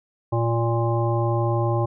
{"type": "harmonic tone", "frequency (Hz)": 116.5, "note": "A#2", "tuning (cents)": -1, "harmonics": [1, 3, 5, 7, 9], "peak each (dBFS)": [-21, -26, -28, -29, -31], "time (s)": [0.32, 1.86], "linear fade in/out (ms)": 10, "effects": []}